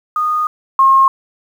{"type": "tone pair in turn", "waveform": "sine", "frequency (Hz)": [1232, 1074.4], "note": ["D#6", "C6"], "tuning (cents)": [-17, 46], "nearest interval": "major second", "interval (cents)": 237, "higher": "first", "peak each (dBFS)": [-13, -6], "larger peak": "second", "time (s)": [[0.16, 0.47], [0.79, 1.08]], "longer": "first", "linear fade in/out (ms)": 2, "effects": ["7-bit"]}